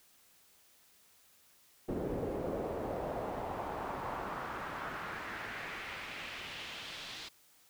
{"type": "noise with band-pass filter sweep", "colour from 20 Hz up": "brown", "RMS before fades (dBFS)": -40, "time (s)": [1.88, 7.29], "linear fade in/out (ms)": 10, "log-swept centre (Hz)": [380, 4000], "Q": 1.8, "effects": ["white hiss -65 dBFS RMS until 7.69 s"]}